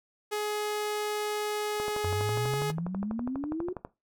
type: tone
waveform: sawtooth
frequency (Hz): 420.2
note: G#4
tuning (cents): +20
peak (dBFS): -25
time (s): 0.31-2.72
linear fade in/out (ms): 20
type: click train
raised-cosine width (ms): 1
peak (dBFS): -22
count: 26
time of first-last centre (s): 1.8-3.849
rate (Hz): 12.2
type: exponential sweep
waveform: sine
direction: up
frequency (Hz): 87.31 to 370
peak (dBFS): -30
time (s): 2.04-3.73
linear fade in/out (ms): 5
effects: noise-tail reverb RT60 0.2 s tail -17 dB re dry